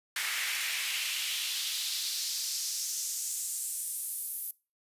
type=noise with high-pass filter sweep; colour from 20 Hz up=pink; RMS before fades=-34 dBFS; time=0.16-4.51 s; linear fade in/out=2 ms; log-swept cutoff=1800 to 12000 Hz; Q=2.1; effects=noise-tail reverb RT60 0.3 s tail -22 dB re dry + resampled to 32000 Hz